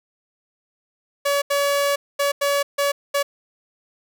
sawtooth tone bursts at uneven times, 567 Hz, C#5, 39 cents sharp, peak -14 dBFS, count 6, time 1.25-1.42 / 1.5-1.96 / 2.19-2.32 / 2.41-2.63 / 2.78-2.92 / 3.14-3.23 s, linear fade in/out 10 ms, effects none

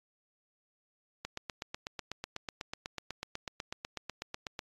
click train, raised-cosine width 0.2 ms, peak -20 dBFS, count 28, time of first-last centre 1.25-4.592 s, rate 8.08 Hz, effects AAC 32 kbps

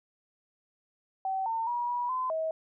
sine tone with pitch steps, 766 / 905 / 961 / 970 / 1023 / 640 Hz, G5 / A5 / B5 / B5 / C6 / D#5, -40 / +48 / -48 / -31 / -39 / +49 cents, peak -28 dBFS, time 1.25-2.51 s, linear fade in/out 2 ms, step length 210 ms, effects none

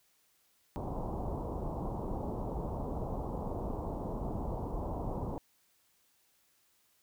pink low-pass noise, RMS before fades -37 dBFS, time 0.76-5.38 s, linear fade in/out 0 ms, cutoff 1000 Hz, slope 48 dB/octave, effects white hiss -71 dBFS RMS until 7.02 s

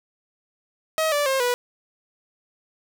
sawtooth tone with pitch steps, 635 / 582.3 / 534 / 489.7 Hz, D#5 / D5 / C5 / B4, +35 / -15 / +35 / -15 cents, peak -16 dBFS, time 0.98-1.54 s, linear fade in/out 0 ms, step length 140 ms, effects none

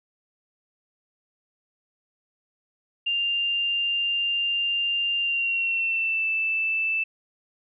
sine tone with pitch glide, 2794 to 2643 Hz, F7 to E7, 0 to +4 cents, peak -22 dBFS, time 3.06-7.04 s, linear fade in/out 10 ms, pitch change -96 cents, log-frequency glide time 5.2-6.27 s, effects none

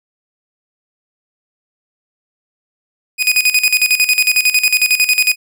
sawtooth tone with tremolo, 2489 Hz, D#7, in tune, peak -5 dBFS, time 3.18-5.36 s, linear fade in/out 50 ms, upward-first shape square, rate 11 Hz, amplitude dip 75%, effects none

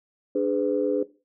sine chord, G# diminished, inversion second, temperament equal with one note detuned, 293.7 / 415.3 / 504 Hz, D4 / G#4 / B4, 0 / 0 / +35 cents, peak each -25 dBFS, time 0.35-1.03 s, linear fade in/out 5 ms, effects noise-tail reverb RT60 0.3 s tail -17 dB re dry + tanh soft clip ceiling -11 dBFS

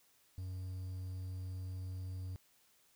triangle tone with quantisation, 92.5 Hz, F#2, in tune, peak -38 dBFS, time 0.38-2.36 s, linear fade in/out 0 ms, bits 11, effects white hiss -70 dBFS RMS until 2.95 s

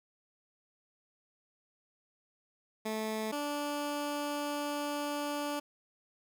15% pulse tone pair in turn, 218.2 / 291.3 Hz, A3 / D4, -14 / -14 cents, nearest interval perfect fourth, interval 500 cents, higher second, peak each -27 dBFS, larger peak neither, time 2.85-3.32 / 3.32-5.6 s, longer second, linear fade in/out 10 ms, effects none

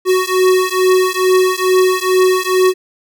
square beating tone pair, 370 / 372.3 Hz, F#4 / F#4, 0 / +11 cents, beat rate 2.3 Hz, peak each -14 dBFS, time 0.05-2.74 s, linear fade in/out 50 ms, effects none

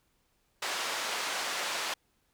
pink band-pass noise, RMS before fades -34 dBFS, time 0.62-1.94 s, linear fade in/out 5 ms, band 750 to 6900 Hz, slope 12 dB/octave, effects pink hiss -73 dBFS RMS until 2.33 s

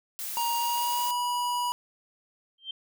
blue noise, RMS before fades -35 dBFS, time 0.19-1.11 s, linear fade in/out 0 ms
square tone with pitch glide, 942 to 974.1 Hz, A#5 to B5, +18 to -24 cents, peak -27 dBFS, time 0.37-1.72 s, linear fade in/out 0 ms, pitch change +58 cents, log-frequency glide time 0.57-1.14 s
sine tone with exponential growth, 3147 Hz, G7, 6 cents sharp, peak -29 dBFS, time 2.58-2.71 s, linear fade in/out 5 ms, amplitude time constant 28 ms
effects none

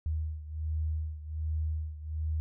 sine beating tone pair, 77.7 / 79 Hz, D#2 / D#2, -2 / +27 cents, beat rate 1.3 Hz, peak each -32 / -36 dBFS, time 0.06-2.4 s, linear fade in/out 0 ms, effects none

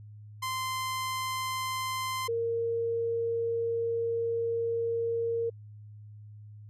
sawtooth / sine tone pair in turn, 1039 / 462.8 Hz, C6 / A#4, -12 / -13 cents, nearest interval octave + major second, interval 1401 cents, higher first, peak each -27 dBFS, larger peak neither, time 0.42-2.28 / 2.28-5.5 s, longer second, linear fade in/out 10 ms, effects added 105 Hz sine -45 dBFS peak until 6.69 s + resampled to 32000 Hz

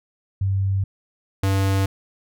sine / square tone pair in turn, 97.1 / 97.1 Hz, G2 / G2, -16 / -16 cents, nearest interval unison, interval 0 cents, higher neither, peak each -18 dBFS, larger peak neither, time 0.41-0.84 / 1.43-1.86 s, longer neither, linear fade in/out 5 ms, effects none

